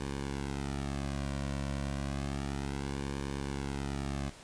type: tone with flanger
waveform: sawtooth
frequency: 69.3 Hz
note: C#2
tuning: in tune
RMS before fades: -36 dBFS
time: 0-4.3 s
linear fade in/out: 10 ms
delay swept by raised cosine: 1.5 to 2.41 ms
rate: 0.31 Hz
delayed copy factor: -0.95
effects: pink hiss -52 dBFS RMS until 4.43 s + resampled to 22050 Hz